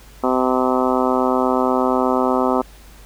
harmonic tone, 128.3 Hz, C3, 34 cents flat, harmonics 2 / 3 / 4 / 5 / 6 / 7 / 8 / 9 / 10, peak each -20 / -22 / -23 / -24 / -25 / -25 / -26 / -27 / -27 dBFS, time 0.23-2.62 s, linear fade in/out 10 ms, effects added 50 Hz sine -42 dBFS peak until 3.05 s + pink hiss -47 dBFS RMS until 3.05 s

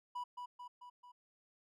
triangle tone with echo, 982 Hz, B5, 10 cents flat, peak -37 dBFS, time 0.15-0.24 s, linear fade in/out 10 ms, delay 220 ms, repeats 4, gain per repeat -4 dB, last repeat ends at 1.12 s, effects none

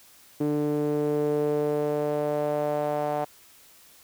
sawtooth tone with band-pass filter sweep, 148.3 Hz, D3, 17 cents sharp, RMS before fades -26 dBFS, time 0.4-3.25 s, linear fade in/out 10 ms, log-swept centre 350 to 700 Hz, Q 3.7, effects white hiss -54 dBFS RMS until 4.03 s

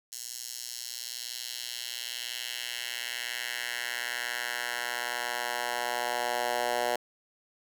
10% pulse tone with high-pass filter sweep, 121 Hz, B2, 35 cents flat, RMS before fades -34 dBFS, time 0.12-6.96 s, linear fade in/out 5 ms, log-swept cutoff 6200 to 640 Hz, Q 1.5, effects none

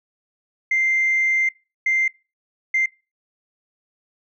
sine tone bursts at uneven times, 2090 Hz, C7, 2 cents flat, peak -15 dBFS, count 3, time 0.71-1.49 / 1.86-2.08 / 2.74-2.86 s, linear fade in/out 5 ms, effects noise-tail reverb RT60 0.3 s tail -24 dB re dry + tanh soft clip ceiling -12 dBFS

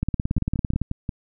two click trains, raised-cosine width 5 ms, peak -13 / -10 dBFS, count 5 / 15, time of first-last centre 0.38-1.092 / 0.03-0.817 s, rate 5.62 / 17.8 Hz, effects none

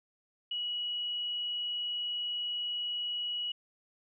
sine tone, 2920 Hz, F#7, 24 cents flat, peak -32 dBFS, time 0.51-3.52 s, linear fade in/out 5 ms, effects none

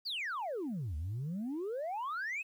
sine exponential two-way sweep, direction down then up, 4891 to 72 to 2657 Hz, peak -33 dBFS, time 0.05-2.43 s, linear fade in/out 20 ms, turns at 0.96 s, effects tanh soft clip ceiling -33 dBFS + 11-bit

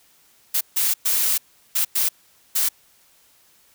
blue noise bursts at uneven times, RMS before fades -20 dBFS, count 6, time 0.54-0.61 / 0.76-0.94 / 1.05-1.38 / 1.75-1.85 / 1.95-2.09 / 2.55-2.69 s, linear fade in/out 10 ms, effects white hiss -57 dBFS RMS until 3.74 s

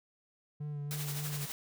triangle tone with vibrato, 146.5 Hz, D3, 4 cents flat, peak -34 dBFS, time 0.6-1.46 s, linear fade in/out 10 ms, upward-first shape sine, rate 3.4 Hz, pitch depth 27 cents each way
white noise with tremolo, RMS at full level -39 dBFS, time 0.91-1.52 s, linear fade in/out 0 ms, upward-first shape sine, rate 12 Hz, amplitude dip 50%
effects none

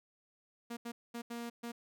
sawtooth tone bursts at uneven times, 235.6 Hz, A#3, 19 cents sharp, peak -36 dBFS, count 5, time 0.7-0.77 / 0.85-0.92 / 1.14-1.22 / 1.3-1.5 / 1.63-1.72 s, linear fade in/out 10 ms, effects none

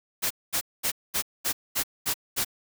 white noise bursts, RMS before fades -26 dBFS, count 8, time 0.22-2.448 s, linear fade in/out 20 ms, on 86 ms, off 220 ms, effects none

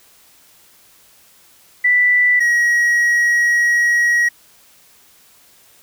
sine / triangle tone pair in turn, 1975.5 / 1903.2 Hz, B6 / A#6, 0 / +35 cents, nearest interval minor second, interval 65 cents, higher first, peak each -10 dBFS, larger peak neither, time 1.84-2.4 / 2.4-4.29 s, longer second, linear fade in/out 10 ms, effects white hiss -50 dBFS RMS until 5.82 s

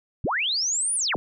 sine linear two-way sweep, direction up then down, 43.81 to 9956 to 43.81 Hz, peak -22 dBFS, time 0.24-1.16 s, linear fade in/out 0 ms, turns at 0.95 s, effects none

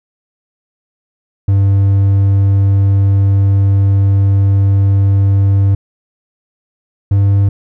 triangle tone pair in turn, 98.5 / 99.47 Hz, G2 / G2, +9 / +26 cents, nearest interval unison, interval 17 cents, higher second, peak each -5 dBFS, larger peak neither, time 1.48-5.75 / 7.11-7.49 s, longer first, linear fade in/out 5 ms, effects none

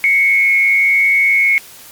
sine tone with frequency modulation, 2198 Hz, C#7, 15 cents flat, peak -9 dBFS, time 0.04-1.58 s, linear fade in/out 0 ms, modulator 105 Hz, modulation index 0.54, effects white hiss -38 dBFS RMS until 1.91 s + Opus 48 kbps

